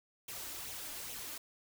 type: noise with flanger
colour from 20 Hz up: white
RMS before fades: -44 dBFS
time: 0.28-1.38 s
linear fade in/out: 5 ms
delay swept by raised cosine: 0.3 to 3.4 ms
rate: 2.4 Hz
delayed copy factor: +0.55
effects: none